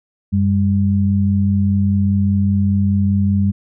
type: tone pair together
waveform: sine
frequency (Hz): 94.51 / 199.5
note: F#2 / G3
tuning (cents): +37 / +31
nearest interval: octave + minor second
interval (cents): 1294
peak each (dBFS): -15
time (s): 0.32-3.52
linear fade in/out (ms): 20
effects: none